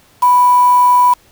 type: tone with quantisation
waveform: sine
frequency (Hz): 987.8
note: B5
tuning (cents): 0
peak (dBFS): -6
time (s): 0.22-1.14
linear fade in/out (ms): 10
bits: 4
effects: pink hiss -49 dBFS RMS until 1.31 s